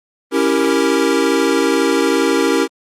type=chord; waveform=square; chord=C# diminished seventh; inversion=none; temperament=equal; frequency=277.2 / 329.6 / 392 / 466.2 Hz; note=C#4 / E4 / G4 / Bb4; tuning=0 / 0 / 0 / 0 cents; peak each=-19 dBFS; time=0.31-2.68 s; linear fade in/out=50 ms; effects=low-pass 10000 Hz 12 dB/octave + Opus 32 kbps